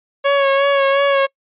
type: tone with vibrato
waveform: sawtooth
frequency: 554.4 Hz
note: C#5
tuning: in tune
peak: -8 dBFS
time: 0.24-1.27 s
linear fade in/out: 20 ms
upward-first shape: sine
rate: 2.8 Hz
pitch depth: 26 cents each way
effects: noise-tail reverb RT60 0.1 s tail -26 dB re dry + resampled to 8000 Hz